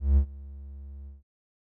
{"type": "tone with ADSR envelope", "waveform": "triangle", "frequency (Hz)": 69.3, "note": "C#2", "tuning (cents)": 0, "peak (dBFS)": -13, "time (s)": [0, 1.23], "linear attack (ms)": 170, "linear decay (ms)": 83, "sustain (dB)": -24, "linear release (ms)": 160, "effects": []}